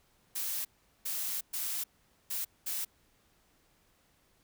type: noise bursts at uneven times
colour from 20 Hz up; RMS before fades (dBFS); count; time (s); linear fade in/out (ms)
blue; -35; 5; 0.35-0.65 / 1.05-1.41 / 1.53-1.84 / 2.3-2.45 / 2.66-2.85; 10
effects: pink hiss -69 dBFS RMS until 4.43 s